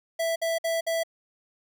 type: tone bursts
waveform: square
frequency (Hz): 660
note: E5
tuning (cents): +2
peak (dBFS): -25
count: 4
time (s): 0.19-1.035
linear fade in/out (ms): 10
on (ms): 170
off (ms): 55
effects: none